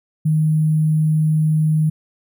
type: tone with sample-and-hold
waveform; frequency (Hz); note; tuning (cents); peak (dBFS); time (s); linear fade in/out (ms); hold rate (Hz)
sine; 155.56; D#3; 0; -13; 0.25-1.9; 10; 11025
effects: none